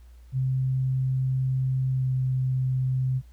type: tone with pitch glide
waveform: sine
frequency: 130.81 to 129.68 Hz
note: C3 to C3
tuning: 0 to -15 cents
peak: -22 dBFS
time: 0.32-3.22 s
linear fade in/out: 50 ms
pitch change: -15 cents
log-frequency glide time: 1.93-2.05 s
effects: added 60 Hz sine -46 dBFS peak until 3.32 s + pink hiss -65 dBFS RMS until 3.32 s